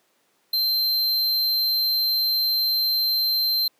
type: tone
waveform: square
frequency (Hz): 4126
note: C8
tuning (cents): -25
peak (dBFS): -20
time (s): 0.53-3.68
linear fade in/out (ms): 5
effects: pink hiss -65 dBFS RMS until 3.79 s + high-pass 300 Hz 12 dB/octave